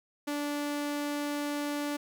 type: tone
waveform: sawtooth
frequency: 291.2 Hz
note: D4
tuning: 15 cents flat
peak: -27 dBFS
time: 0.27-1.97 s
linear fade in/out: 10 ms
effects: 11-bit